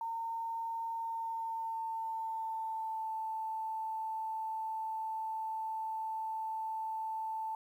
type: tone with pitch glide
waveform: sine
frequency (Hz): 912 to 883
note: A#5 to A5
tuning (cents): -38 to +6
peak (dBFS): -35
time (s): 0.01-7.55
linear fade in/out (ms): 2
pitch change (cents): -56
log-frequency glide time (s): 0.97-3.1
effects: 11-bit